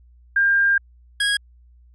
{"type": "tone pair in turn", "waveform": ["sine", "25% pulse"], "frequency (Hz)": [1601, 1648.9], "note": ["G6", "G#6"], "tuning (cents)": [36, -13], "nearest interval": "minor second", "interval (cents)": 51, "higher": "second", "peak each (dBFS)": -14, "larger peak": "neither", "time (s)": [[0.36, 0.78], [1.2, 1.37]], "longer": "first", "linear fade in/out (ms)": 5, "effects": ["added 60 Hz sine -48 dBFS peak until 1.94 s", "resampled to 24000 Hz"]}